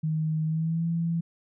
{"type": "tone with pitch glide", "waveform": "sine", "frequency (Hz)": [156.9, 167.19], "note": ["D#3", "E3"], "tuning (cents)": [15, 25], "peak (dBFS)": -24, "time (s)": [0.03, 1.21], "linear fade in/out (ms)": 10, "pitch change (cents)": 110, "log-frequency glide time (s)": [0.45, 0.86], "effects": []}